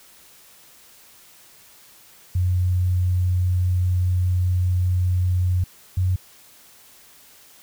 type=tone pair in turn; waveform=sine; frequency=90.5 / 92.03 Hz; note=F#2 / F#2; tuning=-38 / -9 cents; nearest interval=unison; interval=29 cents; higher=second; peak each=-17 dBFS; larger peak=neither; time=2.35-5.64 / 5.97-6.16 s; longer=first; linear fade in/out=5 ms; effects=white hiss -50 dBFS RMS until 7.62 s